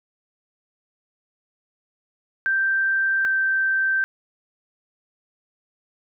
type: tone pair in turn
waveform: sine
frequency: 1568 / 1559.1 Hz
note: G6 / G6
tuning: 0 / -10 cents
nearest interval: unison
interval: 10 cents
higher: first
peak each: -18 dBFS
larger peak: neither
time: 2.46-3.25 / 3.25-4.04 s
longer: neither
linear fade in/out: 0 ms
effects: none